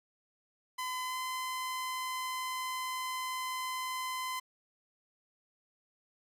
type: tone with pitch glide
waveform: sawtooth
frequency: 1016 to 1025.4 Hz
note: B5 to C6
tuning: +49 to -35 cents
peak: -31 dBFS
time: 0.78-4.4 s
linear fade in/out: 10 ms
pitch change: +16 cents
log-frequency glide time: 1.04-1.18 s
effects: AAC 64 kbps